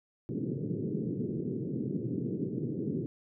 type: band-pass noise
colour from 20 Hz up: pink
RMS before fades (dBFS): -34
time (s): 0.29-3.06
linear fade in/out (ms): 0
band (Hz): 120 to 420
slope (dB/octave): 48
effects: none